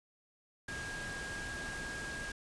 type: tone in noise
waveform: sine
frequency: 1630 Hz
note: G#6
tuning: 33 cents flat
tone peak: -41 dBFS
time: 0.68-2.32 s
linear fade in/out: 5 ms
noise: pink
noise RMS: -44 dBFS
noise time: 0.68-2.32 s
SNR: 0 dB
effects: resampled to 22050 Hz